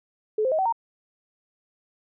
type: tone with pitch steps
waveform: sine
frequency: 430 / 520.3 / 629.6 / 761.8 / 921.7 Hz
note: A4 / C5 / D#5 / G5 / A#5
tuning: -40 / -10 / +20 / -50 / -20 cents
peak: -20 dBFS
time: 0.38-0.725 s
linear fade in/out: 5 ms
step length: 69 ms
effects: none